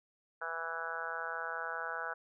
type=harmonic tone; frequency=164.81 Hz; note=E3; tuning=in tune; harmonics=3 / 4 / 5 / 6 / 7 / 8 / 9 / 10; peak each=-47 / -46 / -46 / -47 / -48 / -43 / -40 / -47 dBFS; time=0.41-2.14 s; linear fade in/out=10 ms; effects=none